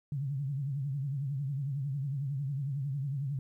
sine tone with vibrato, 138.59 Hz, C#3, in tune, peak -31 dBFS, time 0.12-3.39 s, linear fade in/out 2 ms, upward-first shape triangle, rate 11 Hz, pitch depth 140 cents each way, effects 12-bit

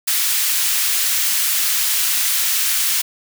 white high-pass noise, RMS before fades -18 dBFS, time 0.07-3.02 s, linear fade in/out 10 ms, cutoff 1700 Hz, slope 12 dB/octave, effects none

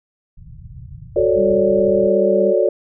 white low-pass noise, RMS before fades -36 dBFS, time 0.37-2.08 s, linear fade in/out 10 ms, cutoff 150 Hz, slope 48 dB/octave
sine chord, D major seventh, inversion first, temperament just, 367.1 / 440.5 / 550.6 / 587.3 Hz, F#4 / A4 / C#5 / D5, -14 / +2 / -12 / 0 cents, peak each -18 dBFS, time 1.16-2.69 s, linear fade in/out 5 ms
sine tone with vibrato, 196.9 Hz, G3, 8 cents sharp, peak -21 dBFS, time 1.35-2.54 s, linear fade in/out 50 ms, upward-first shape triangle, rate 10 Hz, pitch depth 17 cents each way
effects none

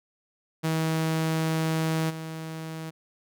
sawtooth tone with level steps, 160.3 Hz, E3, 48 cents flat, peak -20 / -30 dBFS, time 0.63-2.91 s, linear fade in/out 20 ms, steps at 2.09 s, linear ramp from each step 20 ms, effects none

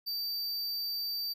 square tone, 4642 Hz, D8, 21 cents flat, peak -33 dBFS, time 0.06-1.34 s, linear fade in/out 20 ms, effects none

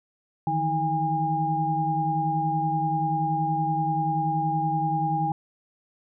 sine tone cluster, 154.1 / 164.6 / 319.7 / 813 Hz, D#3 / E3 / D#4 / G#5, -16 / -2 / +47 / -37 cents, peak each -28 / -33 / -33 / -24 dBFS, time 0.47-5.32 s, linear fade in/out 2 ms, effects none

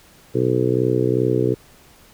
harmonic tone, 62.6 Hz, B1, 24 cents sharp, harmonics 2 / 3 / 4 / 5 / 6 / 7 / 8, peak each -22 / -29 / -28 / -23 / -22 / -21 / -29 dBFS, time 0.34-1.55 s, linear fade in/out 20 ms, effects pink hiss -50 dBFS RMS until 2.13 s

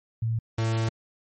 sine / 45% pulse tone pair in turn, 113.4 / 112.55 Hz, A#2 / A2, -47 / +40 cents, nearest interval unison, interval 13 cents, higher first, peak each -23 dBFS, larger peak neither, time 0.22-0.39 / 0.58-0.89 s, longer second, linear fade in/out 5 ms, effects MP3 32 kbps

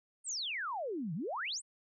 sine exponential two-way sweep, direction down then up, 9120 to 146.83 to 9120 Hz, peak -35 dBFS, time 0.24-1.62 s, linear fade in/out 50 ms, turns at 1.14 s, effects none

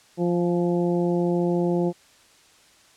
harmonic tone with a mistuned harmonic, 174.61 Hz, F3, in tune, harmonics 1 / 2 / 3 / 4 / 5, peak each -23 / -23 / -29 / -34 / -37 dBFS, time 0.17-1.93 s, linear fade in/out 50 ms, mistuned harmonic 5, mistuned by -26 cents, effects white hiss -55 dBFS RMS until 2.96 s + low-pass 8000 Hz 12 dB/octave

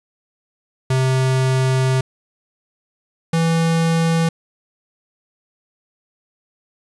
square tone pair in turn, 130.81 / 164.81 Hz, C3 / E3, 0 / 0 cents, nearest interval major third, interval 400 cents, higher second, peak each -15 dBFS, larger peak neither, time 0.9-2.01 / 3.33-4.29 s, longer first, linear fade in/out 5 ms, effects resampled to 24000 Hz + 8-bit

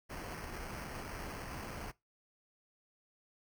pink noise with sample-and-hold, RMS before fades -44 dBFS, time 0.09-1.92 s, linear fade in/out 20 ms, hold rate 3675 Hz, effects noise-tail reverb RT60 0.2 s tail -21 dB re dry

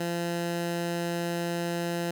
15% pulse tone, 171.5 Hz, F3, 31 cents flat, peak -22 dBFS, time 0-2.11 s, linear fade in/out 5 ms, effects none

